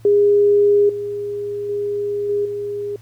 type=tone with level steps; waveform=sine; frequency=408.9 Hz; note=G#4; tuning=27 cents flat; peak=-10 / -22 / -19 / -16 / -22 dBFS; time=0.05-2.96 s; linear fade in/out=2 ms; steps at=0.89 / 1.69 / 2.29 / 2.45 s; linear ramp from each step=5 ms; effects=added 112 Hz sine -41 dBFS peak until 3.01 s + pink hiss -54 dBFS RMS until 3.01 s